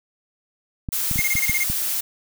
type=clicks; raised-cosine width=5 ms; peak=-15 dBFS; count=7; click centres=0.888 / 1.113 / 1.159 / 1.191 / 1.354 / 1.496 / 1.7 s
type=noise; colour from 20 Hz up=blue; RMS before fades=-24 dBFS; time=0.92-2.01 s; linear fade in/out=10 ms
type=tone bursts; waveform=square; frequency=2129 Hz; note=C7; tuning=30 cents sharp; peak=-20 dBFS; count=8; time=1.18-1.637 s; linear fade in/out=5 ms; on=37 ms; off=23 ms
effects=none